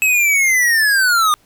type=linear sweep; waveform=square; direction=down; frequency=2591 to 1201 Hz; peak=-12 dBFS; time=0.02-1.34 s; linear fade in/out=0 ms; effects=pink hiss -55 dBFS RMS until 1.45 s